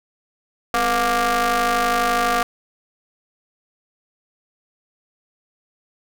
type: ring-modulated tone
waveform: sawtooth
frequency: 230 Hz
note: A#3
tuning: 23 cents flat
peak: -10 dBFS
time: 0.74-2.43 s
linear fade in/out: 2 ms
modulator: 946 Hz
effects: none